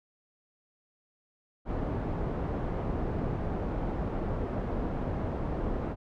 pink low-pass noise, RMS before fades -32 dBFS, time 1.65-5.96 s, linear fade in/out 50 ms, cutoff 740 Hz, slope 12 dB/octave, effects none

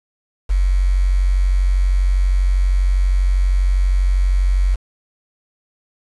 sine tone with quantisation, 46.25 Hz, F#1, in tune, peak -12 dBFS, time 0.49-4.76 s, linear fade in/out 20 ms, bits 6, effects resampled to 24000 Hz

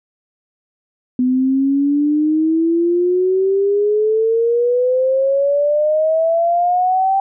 sine exponential sweep, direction up, 249.8 to 784 Hz, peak -12 dBFS, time 1.19-7.2 s, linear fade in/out 2 ms, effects none

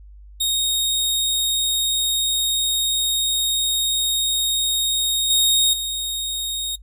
sawtooth tone with level steps, 3729 Hz, A#7, in tune, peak -15 / -11 / -20 dBFS, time 0.4-6.76 s, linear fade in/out 10 ms, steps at 5.3 / 5.73 s, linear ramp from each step 5 ms, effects noise-tail reverb RT60 0.1 s tail -23 dB re dry + added 50 Hz sine -40 dBFS peak until 6.82 s

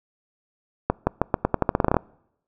accelerating click train, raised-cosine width 1 ms, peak -4 dBFS, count 15, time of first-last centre 0.9-1.967 s, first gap 170 ms, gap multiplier 0.86, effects noise-tail reverb RT60 0.8 s tail -26 dB re dry

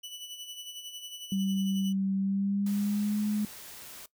sawtooth tone with tremolo, 2967 Hz, F#7, 4 cents sharp, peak -35 dBFS, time 0.03-1.93 s, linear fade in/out 10 ms, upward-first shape sine, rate 11 Hz, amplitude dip 55%
sine tone with pitch glide, 193.7 to 210 Hz, G3 to G#3, -20 to +19 cents, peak -26 dBFS, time 1.32-3.45 s, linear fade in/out 2 ms, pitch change +139 cents, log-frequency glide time 2.17-3.2 s
white noise, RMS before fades -46 dBFS, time 2.66-4.06 s, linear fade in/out 5 ms
effects noise-tail reverb RT60 0.1 s tail -19 dB re dry

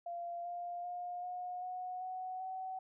sine tone with pitch steps, 691 / 701.1 / 711.2 / 721.6 / 732.1 / 742.7 / 753.5 Hz, F5 / F5 / F5 / F#5 / F#5 / F#5 / F#5, -19 / +7 / +31 / -44 / -19 / +6 / +31 cents, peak -39 dBFS, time 0.06-2.79 s, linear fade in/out 5 ms, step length 390 ms, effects none

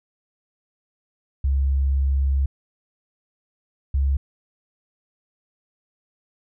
sine tone pair in turn, 68.2 / 68.6 Hz, C#2 / C#2, -28 / -17 cents, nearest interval unison, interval 11 cents, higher second, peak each -17 dBFS, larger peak neither, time 1.44-2.46 / 3.94-4.17 s, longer first, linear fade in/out 5 ms, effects none

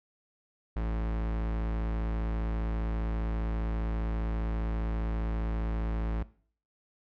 45% pulse tone, 55 Hz, A1, in tune, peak -29 dBFS, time 0.76-6.23 s, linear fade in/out 5 ms, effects noise-tail reverb RT60 0.5 s tail -19 dB re dry + low-pass 2000 Hz 12 dB/octave

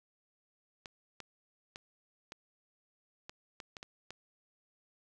clicks, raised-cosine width 0.2 ms, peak -27 dBFS, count 9, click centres 0.858 / 1.203 / 1.759 / 2.321 / 3.295 / 3.602 / 3.768 / 3.829 / 4.106 s, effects none

